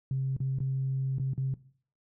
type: tone with dropouts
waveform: sine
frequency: 133.4 Hz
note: C3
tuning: 34 cents sharp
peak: -26 dBFS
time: 0.11-1.54 s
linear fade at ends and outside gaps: 2 ms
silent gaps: 0.366-0.403 / 0.587-0.603 / 1.184-1.197 / 1.335-1.378 s
effects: noise-tail reverb RT60 0.5 s tail -18 dB re dry + tanh soft clip ceiling -22 dBFS